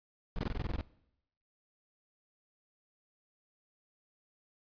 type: noise bursts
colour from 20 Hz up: brown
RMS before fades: -34 dBFS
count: 10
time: 0.36-0.809 s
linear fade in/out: 0 ms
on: 26 ms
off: 21 ms
effects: noise-tail reverb RT60 0.8 s tail -20 dB re dry + resampled to 11025 Hz